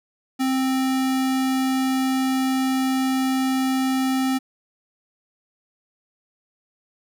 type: tone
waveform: square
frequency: 262.6 Hz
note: C4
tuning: 6 cents sharp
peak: -20 dBFS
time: 0.39-4.39 s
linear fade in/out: 20 ms
effects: none